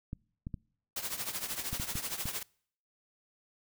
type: clicks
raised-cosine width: 5 ms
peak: -25 dBFS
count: 7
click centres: 0.131 / 0.469 / 0.542 / 1.73 / 1.799 / 1.955 / 2.256 s
type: noise with tremolo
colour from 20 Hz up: white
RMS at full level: -34 dBFS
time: 0.96-2.43 s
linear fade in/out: 5 ms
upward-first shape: triangle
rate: 13 Hz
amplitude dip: 80%
effects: noise-tail reverb RT60 0.6 s tail -26 dB re dry